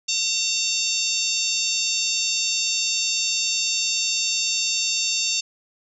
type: harmonic tone with a mistuned harmonic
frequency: 910 Hz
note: A#5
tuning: 42 cents flat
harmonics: 3 / 4 / 5 / 6 / 7 / 8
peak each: -28 / -28 / -28 / -28 / -28 / -28 dBFS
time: 0.08-5.41 s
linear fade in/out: 10 ms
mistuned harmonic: 7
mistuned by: -34 cents
effects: none